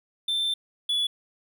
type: tone pair in turn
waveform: triangle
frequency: 3556 / 3422 Hz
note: A7 / A7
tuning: +18 / -49 cents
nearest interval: minor second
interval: 67 cents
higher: first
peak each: -22 / -21 dBFS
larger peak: second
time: 0.28-0.54 / 0.89-1.07 s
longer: first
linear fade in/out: 5 ms
effects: none